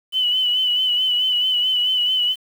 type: tone with vibrato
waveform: sine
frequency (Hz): 2992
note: F#7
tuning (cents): +19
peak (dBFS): -16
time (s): 0.12-2.36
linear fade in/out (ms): 50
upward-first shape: sine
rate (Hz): 4.6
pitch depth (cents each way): 42
effects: 7-bit